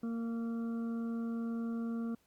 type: harmonic tone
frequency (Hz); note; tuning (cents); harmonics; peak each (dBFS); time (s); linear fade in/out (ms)
230.5; A#3; -19; 1 / 2 / 3 / 5 / 6; -34 / -47 / -56 / -55 / -56; 0.03-2.15; 5
effects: pink hiss -72 dBFS RMS until 2.26 s + Opus 48 kbps